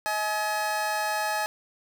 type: tone pair together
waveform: 25% pulse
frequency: 635 / 846.5 Hz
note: D#5 / G#5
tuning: +35 / +33 cents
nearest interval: perfect fourth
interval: 498 cents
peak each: -28 / -23 dBFS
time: 0.06-1.46 s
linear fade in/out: 0 ms
effects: none